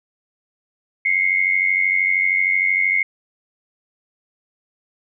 sine tone pair together, 2093 / 2186 Hz, C7 / C#7, 0 / -25 cents, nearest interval minor second, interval 75 cents, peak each -18 dBFS, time 1.05-3.03 s, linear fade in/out 5 ms, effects none

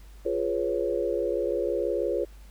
sine chord, C# dominant seventh, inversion first, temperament equal, 349.2 / 415.3 / 493.9 / 554.4 Hz, E#4 / G#4 / B4 / C#5, 0 / 0 / 0 / 0 cents, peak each -30 dBFS, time 0.25-2.25 s, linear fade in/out 10 ms, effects added 50 Hz sine -45 dBFS peak until 2.5 s + pink hiss -58 dBFS RMS until 2.5 s

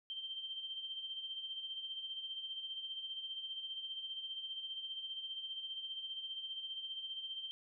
sine tone with tremolo, 3136 Hz, G7, in tune, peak -39 dBFS, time 0.1-7.51 s, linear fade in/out 0 ms, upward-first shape sine, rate 15 Hz, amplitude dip 55%, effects none

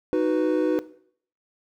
triangle chord, B major, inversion first, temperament equal, 311.1 / 370 / 493.9 Hz, D#4 / F#4 / B4, 0 / 0 / 0 cents, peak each -22 dBFS, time 0.13-0.79 s, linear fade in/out 0 ms, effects noise-tail reverb RT60 0.6 s tail -17 dB re dry

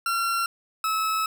40% pulse tone pair in turn, 1366 / 1297 Hz, F6 / E6, -39 / -28 cents, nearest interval minor second, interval 89 cents, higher first, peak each -22 dBFS, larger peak neither, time 0.06-0.46 / 0.84-1.26 s, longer second, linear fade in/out 2 ms, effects none

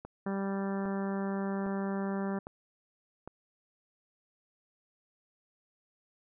click train, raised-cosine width 1 ms, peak -28 dBFS, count 5, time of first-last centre 0.05-3.276 s, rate 1.24 Hz
harmonic tone, 196 Hz, G3, in tune, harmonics 1 / 2 / 3 / 4 / 5 / 6 / 7 / 8 / 9, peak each -32 / -38 / -42 / -44 / -46 / -48 / -49 / -50 / -51 dBFS, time 0.26-2.39 s, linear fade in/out 5 ms
effects none

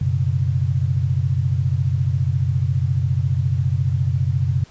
sine chord, F# suspended fourth, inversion none, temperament equal with one note detuned, 92.5 / 123.47 / 137.95 Hz, F#2 / B2 / C#3, 0 / 0 / -8 cents, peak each -21 dBFS, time 0.01-4.64 s, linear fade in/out 5 ms, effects pink hiss -49 dBFS RMS until 4.7 s + resampled to 16000 Hz

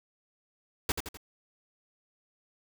pink noise with echo, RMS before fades -28 dBFS, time 0.89-0.92 s, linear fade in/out 2 ms, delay 84 ms, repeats 3, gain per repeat -6 dB, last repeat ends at 1.172 s, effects none

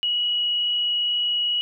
sine tone with frequency modulation, 2917 Hz, F#7, 25 cents flat, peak -20 dBFS, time 0.03-1.61 s, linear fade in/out 0 ms, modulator 34.2 Hz, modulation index 0.59, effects none

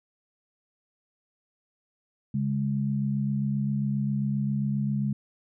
sine tone pair together, 138.59 / 206.1 Hz, C#3 / G#3, 0 / -13 cents, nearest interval perfect fifth, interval 687 cents, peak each -27 / -27 dBFS, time 2.34-5.13 s, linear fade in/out 5 ms, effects none

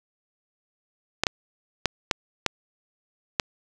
clicks, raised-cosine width 0.2 ms, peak -3 dBFS, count 6, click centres 1.236 / 1.268 / 1.857 / 2.112 / 2.463 / 3.398 s, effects none

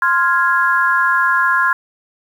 sine chord, F minor, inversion second, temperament equal, 1046.5 / 1396.9 / 1661.2 Hz, C6 / F6 / Ab6, 0 / 0 / 0 cents, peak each -16 dBFS, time 0.02-1.73 s, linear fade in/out 2 ms, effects 7-bit

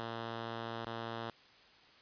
5% pulse tone with dropouts, 114.9 Hz, A#2, 25 cents flat, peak -28 dBFS, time 0-1.3 s, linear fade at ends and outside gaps 0 ms, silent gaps 0.851-0.865 s, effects white hiss -61 dBFS RMS until 2.01 s + resampled to 11025 Hz

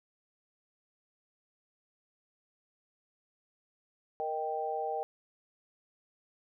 sine chord, Eb major, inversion second, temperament equal, 466.2 / 622.3 / 784 Hz, Bb4 / Eb5 / G5, 0 / 0 / 0 cents, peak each -37 / -38 / -34 dBFS, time 4.2-5.03 s, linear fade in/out 0 ms, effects none

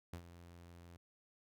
sawtooth tone with ADSR envelope, 86.2 Hz, F2, 22 cents flat, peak -39 dBFS, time 0.13-0.97 s, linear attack 4 ms, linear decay 78 ms, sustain -12 dB, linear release 5 ms, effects none

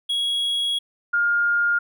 triangle / sine tone pair in turn, 3322 / 1413.4 Hz, G#7 / F6, 0 / +20 cents, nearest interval octave + minor third, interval 1480 cents, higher first, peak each -19 / -17 dBFS, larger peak second, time 0.09-0.79 / 1.13-1.79 s, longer first, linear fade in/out 10 ms, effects none

